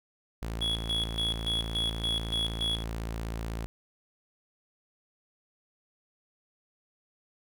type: tone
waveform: sawtooth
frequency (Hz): 56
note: A1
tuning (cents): +31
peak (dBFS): -29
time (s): 0.42-3.66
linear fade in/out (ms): 0
type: tone with tremolo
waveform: triangle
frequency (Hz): 3360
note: G#7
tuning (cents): +19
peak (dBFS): -26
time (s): 0.61-2.84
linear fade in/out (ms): 10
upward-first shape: square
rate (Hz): 3.5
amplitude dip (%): 80
effects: none